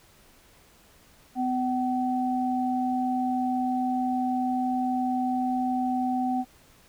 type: tone pair together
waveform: sine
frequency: 252.6 / 759 Hz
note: B3 / F#5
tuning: +39 / +44 cents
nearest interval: octave + perfect fifth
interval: 1905 cents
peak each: -26 / -27 dBFS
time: 1.35-6.45 s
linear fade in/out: 50 ms
effects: pink hiss -57 dBFS RMS until 6.88 s